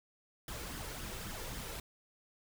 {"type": "noise with flanger", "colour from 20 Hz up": "pink", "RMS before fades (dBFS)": -43, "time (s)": [0.48, 1.8], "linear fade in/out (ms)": 2, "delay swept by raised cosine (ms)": [0.58, 2.28], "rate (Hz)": 3.7, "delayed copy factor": 0.5, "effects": []}